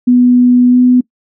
sine tone with pitch glide, 246.9 to 249.5 Hz, B3 to B3, 0 to +18 cents, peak -4 dBFS, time 0.07-1.01 s, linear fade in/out 10 ms, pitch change +18 cents, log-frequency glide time 0.69-0.77 s, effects noise-tail reverb RT60 0.1 s tail -22 dB re dry

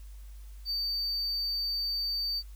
triangle tone, 4600 Hz, D8, 37 cents flat, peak -28 dBFS, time 0.65-2.43 s, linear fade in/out 50 ms, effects added 50 Hz sine -43 dBFS peak until 2.55 s + white hiss -62 dBFS RMS until 2.55 s

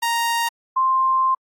sawtooth / sine tone pair in turn, 932.3 / 1050.4 Hz, A#5 / C6, 0 / +6 cents, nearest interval major second, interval 206 cents, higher second, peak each -15 dBFS, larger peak neither, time 0.02-0.49 / 0.76-1.35 s, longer second, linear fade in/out 10 ms, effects AAC 64 kbps

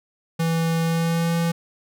square tone with pitch glide, 164.7 to 167.97 Hz, E3 to E3, -1 to +33 cents, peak -20 dBFS, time 0.39-1.52 s, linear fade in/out 10 ms, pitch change +34 cents, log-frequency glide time 0.83-1.35 s, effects none

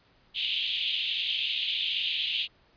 pink band-pass noise, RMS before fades -30 dBFS, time 0.34-2.48 s, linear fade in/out 50 ms, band 2800 to 3600 Hz, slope 48 dB/octave, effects pink hiss -63 dBFS RMS until 2.76 s + resampled to 11025 Hz

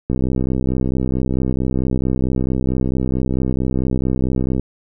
click train, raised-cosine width 3 ms, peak -7 dBFS, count 291, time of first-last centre 0.1-4.596 s, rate 64.5 Hz, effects none

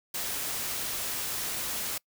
white noise, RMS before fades -33 dBFS, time 0.14-1.98 s, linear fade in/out 5 ms, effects noise-tail reverb RT60 0.1 s tail -25 dB re dry

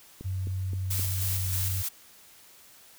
click train, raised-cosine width 3 ms, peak -27 dBFS, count 4, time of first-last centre 0.21-0.995 s, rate 3.82 Hz
sine tone with pitch glide, 94.2 to 93.5 Hz, F#2 to F#2, +32 to +19 cents, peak -28 dBFS, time 0.24-1.83 s, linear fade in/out 20 ms, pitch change -13 cents, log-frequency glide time 1.07-1.46 s
blue noise with tremolo, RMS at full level -31 dBFS, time 0.9-1.89 s, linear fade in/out 10 ms, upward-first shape square, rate 3.2 Hz, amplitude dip 30%
effects white hiss -54 dBFS RMS until 2.98 s

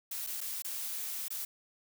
blue noise with dropouts, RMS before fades -38 dBFS, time 0.11-1.45 s, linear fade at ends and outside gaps 5 ms, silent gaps 0.266-0.27 / 0.407-0.412 / 0.622-0.645 / 1.283-1.304 s, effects none

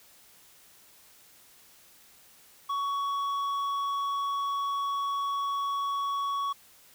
triangle tone with tanh clipping, 1120 Hz, C#6, 18 cents sharp, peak -29 dBFS, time 2.69-6.53 s, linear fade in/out 10 ms, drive 11 dB, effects white hiss -57 dBFS RMS until 6.94 s

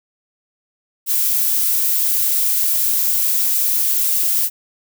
violet noise, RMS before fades -17 dBFS, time 1.06-4.5 s, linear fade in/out 50 ms, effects none

